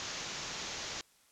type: low-pass noise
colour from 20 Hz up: white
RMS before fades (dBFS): -41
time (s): 0-1.01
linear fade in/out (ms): 0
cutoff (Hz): 7000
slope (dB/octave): 96
effects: white hiss -66 dBFS RMS until 1.31 s + low-pass 11000 Hz 12 dB/octave